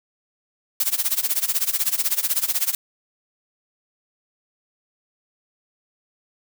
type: noise with tremolo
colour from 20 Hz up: blue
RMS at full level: -19 dBFS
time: 0.8-2.75 s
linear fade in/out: 2 ms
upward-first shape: sine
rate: 16 Hz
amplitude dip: 90%
effects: none